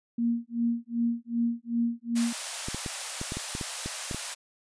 sine tone with tremolo, 234.5 Hz, A#3, 11 cents sharp, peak -22 dBFS, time 0.18-2.33 s, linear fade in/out 5 ms, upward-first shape sine, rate 2.6 Hz, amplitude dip 100%
white high-pass noise, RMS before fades -34 dBFS, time 2.15-4.35 s, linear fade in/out 20 ms, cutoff 530 Hz, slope 48 dB/octave
clicks, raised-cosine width 3 ms, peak -21 dBFS, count 11, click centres 2.685 / 2.746 / 2.862 / 3.214 / 3.321 / 3.37 / 3.551 / 3.612 / 3.86 / 4.112 / 4.146 s
effects resampled to 22050 Hz

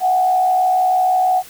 sine tone with frequency modulation, 741 Hz, F#5, 2 cents sharp, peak -12 dBFS, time 0-1.43 s, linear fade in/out 50 ms, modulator 66.2 Hz, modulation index 0.43, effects white hiss -40 dBFS RMS until 1.49 s

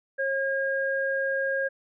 sine tone pair together, 541.9 / 1624 Hz, C#5 / G#6, -39 / -39 cents, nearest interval octave + perfect fifth, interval 1900 cents, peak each -27 dBFS, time 0.18-1.69 s, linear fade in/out 20 ms, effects none

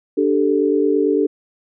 sine chord, D suspended fourth, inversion none, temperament just, 293.7 / 391.6 / 440.5 Hz, D4 / G4 / A4, 0 / -2 / +2 cents, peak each -18 dBFS, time 0.17-1.27 s, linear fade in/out 10 ms, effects none

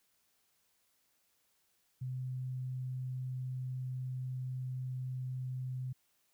sine tone, 128.3 Hz, C3, 34 cents flat, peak -36 dBFS, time 2.01-5.93 s, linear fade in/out 10 ms, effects white hiss -75 dBFS RMS until 6.33 s

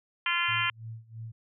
harmonic tone, 345.2 Hz, F4, 20 cents flat, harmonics 3 / 4 / 5 / 6 / 7 / 8 / 9, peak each -33 / -33 / -33 / -33 / -33 / -33 / -33 dBFS, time 0.26-0.7 s, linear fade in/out 2 ms
sine tone with tremolo, 112.8 Hz, A2, 44 cents sharp, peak -36 dBFS, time 0.48-1.32 s, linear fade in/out 10 ms, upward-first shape sine, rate 3 Hz, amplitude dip 90%
effects none

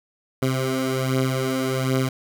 15% pulse beating tone pair, 130.81 / 132.11 Hz, C3 / C3, 0 / +17 cents, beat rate 1.3 Hz, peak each -16 / -20 dBFS, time 0.42-2.09 s, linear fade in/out 5 ms, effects none

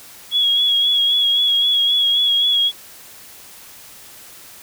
sine tone with vibrato, 3335 Hz, G#7, 7 cents sharp, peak -13 dBFS, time 0.31-2.72 s, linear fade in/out 50 ms, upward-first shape sine, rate 3.8 Hz, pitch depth 31 cents each way, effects white hiss -41 dBFS RMS until 4.62 s

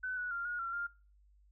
sine tone with pitch steps, 1509 / 1471 / 1391 / 1440 / 1365 / 1401 Hz, F#6 / F#6 / F6 / F#6 / F6 / F6, +34 / -11 / -7 / -47 / -40 / +5 cents, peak -35 dBFS, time 0.03-0.87 s, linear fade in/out 10 ms, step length 140 ms, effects noise-tail reverb RT60 0.4 s tail -23 dB re dry + added 50 Hz sine -62 dBFS peak until 1.51 s

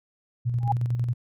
sine tone with tremolo, 120.4 Hz, B2, 44 cents flat, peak -21 dBFS, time 0.45-1.14 s, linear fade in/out 20 ms, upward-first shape square, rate 11 Hz, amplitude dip 40%
sine tone with exponential growth, 813 Hz, G#5, 37 cents flat, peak -17 dBFS, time 0.6-0.72 s, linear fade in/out 5 ms, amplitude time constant 26 ms
effects none

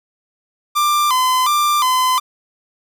45% pulse tone with vibrato, 1100 Hz, C#6, 14 cents flat, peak -13 dBFS, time 0.75-2.2 s, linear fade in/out 20 ms, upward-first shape square, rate 1.4 Hz, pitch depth 130 cents each way, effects none

